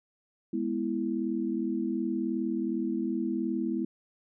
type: chord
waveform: sine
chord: E major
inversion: first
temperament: equal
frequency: 207.7 / 246.9 / 329.6 Hz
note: G#3 / B3 / E4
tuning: 0 / 0 / 0 cents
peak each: -33 / -32 / -31 dBFS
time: 0.53-3.85 s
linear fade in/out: 5 ms
effects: none